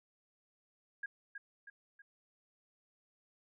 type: tone with echo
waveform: sine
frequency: 1629 Hz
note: G#6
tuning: 34 cents flat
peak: -37 dBFS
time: 1.03-1.06 s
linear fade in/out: 5 ms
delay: 320 ms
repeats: 3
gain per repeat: -6 dB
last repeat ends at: 2.02 s
effects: none